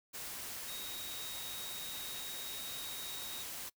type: tone in noise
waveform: sine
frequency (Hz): 3772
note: A#7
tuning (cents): +20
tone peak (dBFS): -46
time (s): 0.67-3.44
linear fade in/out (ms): 20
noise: white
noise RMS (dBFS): -44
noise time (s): 0.13-3.7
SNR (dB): -5
effects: noise-tail reverb RT60 0.1 s tail -23 dB re dry